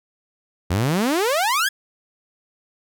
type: exponential sweep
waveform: sawtooth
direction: up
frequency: 82.41 to 1712 Hz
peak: -14 dBFS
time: 0.7-1.69 s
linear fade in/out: 10 ms
effects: none